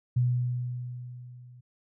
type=tone with level ramp; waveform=sine; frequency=123.47 Hz; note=B2; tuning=in tune; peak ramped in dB=-20 to -48 dBFS; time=0.16-1.61 s; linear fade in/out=10 ms; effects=none